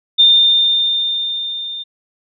sine tone with level ramp, 3614 Hz, A7, 46 cents sharp, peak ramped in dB -5 to -24 dBFS, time 0.18-1.84 s, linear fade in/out 20 ms, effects none

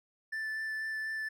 triangle tone with vibrato, 1760 Hz, A6, in tune, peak -32 dBFS, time 0.32-1.29 s, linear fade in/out 10 ms, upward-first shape sine, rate 4.1 Hz, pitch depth 9 cents each way, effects none

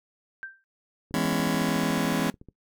sine tone with exponential decay, 1568 Hz, G6, in tune, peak -31 dBFS, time 0.43-0.64 s, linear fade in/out 0 ms, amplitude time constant 44 ms
click train, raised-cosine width 3 ms, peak -32 dBFS, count 20, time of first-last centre 1.11-2.487 s, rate 13.8 Hz
sawtooth chord, C# minor seventh, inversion first, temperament just, 166.31 / 207.9 / 249.5 / 277.2 Hz, E3 / G#3 / B3 / C#4, +16 / +2 / +18 / 0 cents, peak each -25 dBFS, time 1.14-2.3 s, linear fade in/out 0 ms
effects noise-tail reverb RT60 0.1 s tail -19 dB re dry

